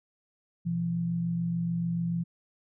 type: tone pair together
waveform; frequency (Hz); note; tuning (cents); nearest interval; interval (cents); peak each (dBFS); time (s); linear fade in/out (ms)
sine; 123.47 / 170.34; B2 / F3; 0 / -43; tritone; 557; -36 / -27; 0.65-2.24; 20
effects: none